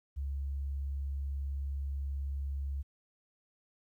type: tone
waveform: sine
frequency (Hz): 69.3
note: C#2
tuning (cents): 0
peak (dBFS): -33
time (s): 0.16-2.83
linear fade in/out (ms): 20
effects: 12-bit